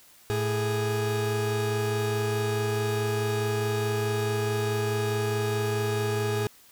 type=tone pair together; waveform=40% pulse; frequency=110 / 415.3 Hz; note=A2 / G#4; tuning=0 / 0 cents; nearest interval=octave + major seventh; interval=2300 cents; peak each=-27 dBFS; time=0.3-6.47 s; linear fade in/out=0 ms; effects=white hiss -55 dBFS RMS until 6.71 s